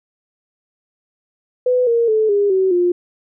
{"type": "tone with pitch steps", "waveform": "sine", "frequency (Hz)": [500, 466.5, 435.3, 406.1, 378.9, 353.6], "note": ["B4", "A#4", "A4", "G#4", "F#4", "F4"], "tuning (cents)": [21, 1, -19, -39, 41, 22], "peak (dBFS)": -12, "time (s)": [1.66, 2.92], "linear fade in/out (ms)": 5, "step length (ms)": 210, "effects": []}